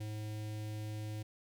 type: tone with notch filter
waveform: square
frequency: 107 Hz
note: A2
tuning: 48 cents flat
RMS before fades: -41 dBFS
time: 0-1.23 s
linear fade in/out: 10 ms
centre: 1200 Hz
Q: 0.99
effects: none